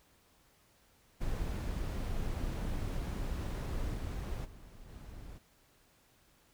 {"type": "noise with level steps", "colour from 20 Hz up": "brown", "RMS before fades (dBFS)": [-36, -38, -52, -48], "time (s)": [1.2, 5.39], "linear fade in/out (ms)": 20, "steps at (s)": [3.93, 4.44, 4.88], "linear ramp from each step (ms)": 20, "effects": ["pink hiss -67 dBFS RMS until 6.53 s"]}